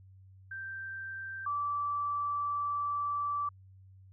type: tone pair in turn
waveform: sine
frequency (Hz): 1568 / 1161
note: G6 / D6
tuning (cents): 0 / -20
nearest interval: perfect fourth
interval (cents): 520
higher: first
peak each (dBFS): -38 / -30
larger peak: second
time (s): 0.51-1.46 / 1.46-3.49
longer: second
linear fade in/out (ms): 5
effects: added 95 Hz sine -53 dBFS peak until 4.12 s